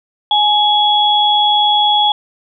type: tone pair together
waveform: sine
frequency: 838 / 3355 Hz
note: G#5 / G#7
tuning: +15 / +17 cents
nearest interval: 2 octaves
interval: 2402 cents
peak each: -12 dBFS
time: 0.31-2.12 s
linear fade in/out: 2 ms
effects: none